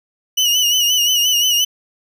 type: tone with vibrato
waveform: 30% pulse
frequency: 2929 Hz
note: F#7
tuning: 18 cents flat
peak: -10 dBFS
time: 0.37-1.65 s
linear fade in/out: 10 ms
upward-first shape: sine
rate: 5.7 Hz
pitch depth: 63 cents each way
effects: none